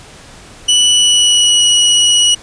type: tone with pitch glide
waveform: sawtooth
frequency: 2960 to 2921 Hz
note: F#7 to F#7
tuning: 0 to -23 cents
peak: -4 dBFS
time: 0.68-2.35 s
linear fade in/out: 10 ms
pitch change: -23 cents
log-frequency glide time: 0.9-1.62 s
effects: pink hiss -37 dBFS RMS until 2.42 s + resampled to 22050 Hz